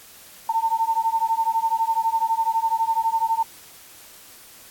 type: beating tone pair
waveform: sine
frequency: 896 / 908 Hz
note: A5 / A#5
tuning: +31 / -46 cents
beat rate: 12 Hz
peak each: -22 dBFS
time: 0.49-3.43 s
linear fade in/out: 5 ms
effects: white hiss -46 dBFS RMS until 4.7 s + AAC 64 kbps